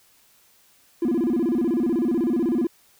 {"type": "tone with vibrato", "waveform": "triangle", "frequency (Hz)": 285.4, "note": "D4", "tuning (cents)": -49, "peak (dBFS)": -16, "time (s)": [1.02, 2.67], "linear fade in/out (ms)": 5, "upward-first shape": "square", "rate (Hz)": 16, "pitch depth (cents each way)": 300, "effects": ["tanh soft clip ceiling -15 dBFS", "white hiss -58 dBFS RMS until 2.99 s"]}